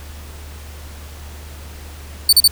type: tone bursts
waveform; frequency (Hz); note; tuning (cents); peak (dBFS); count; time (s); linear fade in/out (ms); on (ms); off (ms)
sawtooth; 4513; C#8; +30; -4; 3; 2.29-2.477; 2; 37; 38
effects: added 74 Hz sine -33 dBFS peak until 2.51 s + pink hiss -40 dBFS RMS until 2.51 s